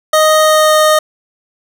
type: tone with pitch glide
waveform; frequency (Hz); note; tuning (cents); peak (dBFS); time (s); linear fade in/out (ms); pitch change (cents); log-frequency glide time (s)
25% pulse; 622.3 to 617.6; D#5 to D#5; 0 to -13; -3; 0.13-0.99; 5; -13; 0.41-0.73
effects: none